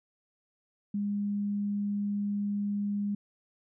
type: tone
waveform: sine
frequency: 203.8 Hz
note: G#3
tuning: 32 cents flat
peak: -28 dBFS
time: 0.94-3.15 s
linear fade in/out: 5 ms
effects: none